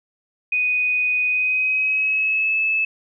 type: tone with pitch glide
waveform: sine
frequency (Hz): 2489 to 2608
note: D#7 to E7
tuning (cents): 0 to -19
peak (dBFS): -17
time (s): 0.52-2.85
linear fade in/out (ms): 5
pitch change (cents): +81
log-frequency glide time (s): 1.27-2.58
effects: none